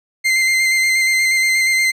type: tone with vibrato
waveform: 40% pulse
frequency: 2084 Hz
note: C7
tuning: 7 cents flat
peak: -12 dBFS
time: 0.24-1.92 s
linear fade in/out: 20 ms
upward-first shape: square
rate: 8.4 Hz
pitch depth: 15 cents each way
effects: low-pass 10000 Hz 12 dB/octave